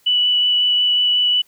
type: tone with vibrato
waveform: sine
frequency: 2960 Hz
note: F#7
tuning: in tune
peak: -13 dBFS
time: 0.06-1.42 s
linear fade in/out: 10 ms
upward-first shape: sine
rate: 5.5 Hz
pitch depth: 8 cents each way
effects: white hiss -57 dBFS RMS until 1.47 s